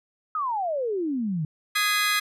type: exponential sweep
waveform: sine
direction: down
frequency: 1299 to 146.83 Hz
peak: -24 dBFS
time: 0.35-1.45 s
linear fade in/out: 2 ms
type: chord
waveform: 25% pulse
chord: Ab major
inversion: second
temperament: equal with one note detuned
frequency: 1244.5 / 1661.2 / 2046 Hz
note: Eb6 / Ab6 / C7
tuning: 0 / 0 / -39 cents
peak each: -22 dBFS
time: 1.75-2.2 s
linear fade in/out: 10 ms
effects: resampled to 32000 Hz